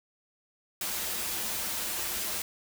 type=noise with comb filter; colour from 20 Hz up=white; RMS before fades=-33 dBFS; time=0.81-2.42 s; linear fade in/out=2 ms; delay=7.2 ms; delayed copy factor=-0.65; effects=none